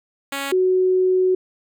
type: tone pair in turn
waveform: 5% pulse / sine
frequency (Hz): 277.2 / 370.7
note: C#4 / F#4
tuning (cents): 0 / +3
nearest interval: perfect fourth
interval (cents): 503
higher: second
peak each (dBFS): -13 / -14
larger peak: first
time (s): 0.32-0.52 / 0.52-1.35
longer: second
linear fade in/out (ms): 5
effects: none